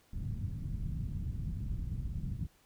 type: low-pass noise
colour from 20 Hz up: white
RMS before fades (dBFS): -37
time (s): 0.13-2.47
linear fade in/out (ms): 5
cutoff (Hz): 150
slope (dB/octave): 24
effects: pink hiss -67 dBFS RMS until 2.65 s